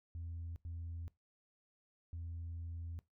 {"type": "tone bursts at uneven times", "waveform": "sine", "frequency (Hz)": 84, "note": "E2", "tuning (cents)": 33, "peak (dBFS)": -40, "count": 3, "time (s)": [[0.15, 0.56], [0.65, 1.08], [2.13, 2.99]], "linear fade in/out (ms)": 0, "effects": ["noise-tail reverb RT60 0.2 s tail -22 dB re dry", "tanh soft clip ceiling -39 dBFS"]}